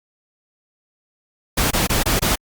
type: noise bursts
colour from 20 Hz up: pink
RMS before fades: -18 dBFS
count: 5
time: 1.57-2.358 s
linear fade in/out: 10 ms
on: 140 ms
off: 22 ms
effects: Opus 48 kbps